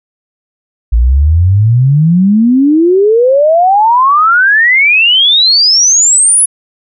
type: exponential sweep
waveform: sine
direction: up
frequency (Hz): 54.6 to 10548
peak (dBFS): -4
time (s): 0.92-6.46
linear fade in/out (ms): 10
effects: none